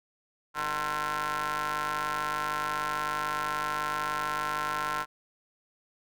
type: ring-modulated tone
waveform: sawtooth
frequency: 146.83 Hz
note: D3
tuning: in tune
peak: -22 dBFS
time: 0.54-5.06 s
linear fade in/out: 50 ms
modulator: 1200 Hz
effects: none